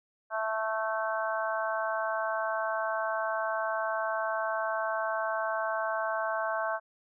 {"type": "harmonic tone", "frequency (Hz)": 220, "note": "A3", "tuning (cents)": 0, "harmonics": [3, 4, 5, 6, 7], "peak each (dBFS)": [-32, -36, -35, -39, -35], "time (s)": [0.3, 6.8], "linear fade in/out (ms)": 50, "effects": []}